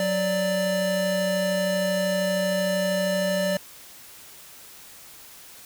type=tone pair together; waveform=square; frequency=185 / 587.9 Hz; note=F#3 / D5; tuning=0 / +2 cents; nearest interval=octave + minor sixth; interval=2002 cents; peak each=-28 / -24 dBFS; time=0-3.57 s; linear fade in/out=2 ms; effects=white hiss -46 dBFS RMS until 5.65 s